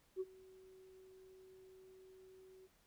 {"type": "tone with ADSR envelope", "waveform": "sine", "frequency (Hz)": 376.1, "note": "F#4", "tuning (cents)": 28, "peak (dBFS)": -35, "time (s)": [0.16, 2.68], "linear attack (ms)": 45, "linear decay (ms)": 38, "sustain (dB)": -23, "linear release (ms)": 27, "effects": ["tanh soft clip ceiling -33 dBFS", "pink hiss -73 dBFS RMS until 2.86 s"]}